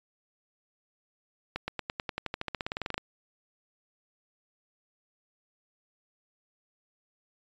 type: accelerating click train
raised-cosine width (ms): 0.3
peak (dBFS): -16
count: 21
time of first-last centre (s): 1.56-2.98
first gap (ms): 120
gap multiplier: 0.94
effects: resampled to 16000 Hz